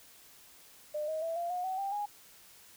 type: tone with pitch steps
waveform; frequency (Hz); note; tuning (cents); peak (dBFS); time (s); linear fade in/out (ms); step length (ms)
sine; 602 / 629.7 / 658.8 / 689.1 / 720.9 / 754.1 / 788.9 / 825.2; D5 / D#5 / E5 / F5 / F#5 / F#5 / G5 / G#5; +43 / +21 / -1 / -23 / -45 / +33 / +11 / -11; -32; 0.94-2.06; 10; 140
effects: white hiss -57 dBFS RMS until 2.76 s